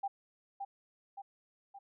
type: tone with echo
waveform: sine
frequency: 793 Hz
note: G5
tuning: 20 cents sharp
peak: -32 dBFS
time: 0.03-0.08 s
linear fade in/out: 10 ms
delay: 570 ms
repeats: 3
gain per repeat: -5 dB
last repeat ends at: 1.79 s
effects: none